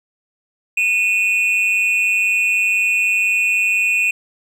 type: tone pair together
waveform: triangle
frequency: 2480 / 2678 Hz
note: D#7 / E7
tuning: -6 / +27 cents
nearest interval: minor second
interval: 133 cents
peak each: -14 / -17 dBFS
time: 0.77-4.11 s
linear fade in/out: 5 ms
effects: none